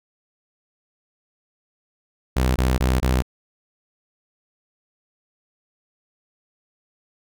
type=tone bursts; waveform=sawtooth; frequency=63.7 Hz; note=C2; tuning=46 cents flat; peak=-13 dBFS; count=4; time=2.36-3.223 s; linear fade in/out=10 ms; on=200 ms; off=21 ms; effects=none